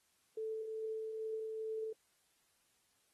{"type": "tone with tremolo", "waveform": "sine", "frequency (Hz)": 440, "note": "A4", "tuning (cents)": 0, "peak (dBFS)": -37, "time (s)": [0.37, 1.93], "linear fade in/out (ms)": 5, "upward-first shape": "triangle", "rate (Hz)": 2.4, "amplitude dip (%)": 30, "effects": ["white hiss -75 dBFS RMS until 3.13 s", "AAC 32 kbps"]}